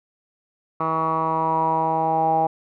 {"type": "tone with low-pass filter sweep", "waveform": "10% pulse", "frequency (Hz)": 160.9, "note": "E3", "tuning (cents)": -42, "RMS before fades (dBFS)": -21, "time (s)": [0.8, 2.47], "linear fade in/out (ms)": 5, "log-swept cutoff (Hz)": [1200, 780], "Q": 7.9, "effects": []}